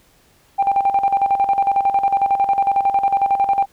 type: tone with tremolo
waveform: sine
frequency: 792 Hz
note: G5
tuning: 18 cents sharp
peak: -10 dBFS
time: 0.58-3.66 s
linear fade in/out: 20 ms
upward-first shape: square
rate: 11 Hz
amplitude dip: 70%
effects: tanh soft clip ceiling -9 dBFS + pink hiss -55 dBFS RMS until 3.72 s